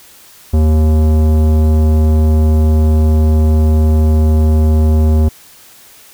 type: tone with tanh clipping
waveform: sine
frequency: 77.78 Hz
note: D#2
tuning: in tune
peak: -9 dBFS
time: 0.53-5.29 s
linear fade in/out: 10 ms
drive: 16 dB
effects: white hiss -41 dBFS RMS until 6.13 s